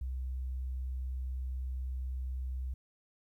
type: tone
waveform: sine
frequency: 64 Hz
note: C2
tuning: 38 cents flat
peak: -34 dBFS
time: 0.01-2.74 s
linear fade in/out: 5 ms
effects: 12-bit